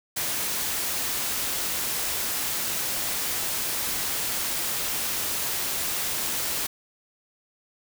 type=noise; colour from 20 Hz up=white; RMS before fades=-28 dBFS; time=0.16-6.67 s; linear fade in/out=10 ms; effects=none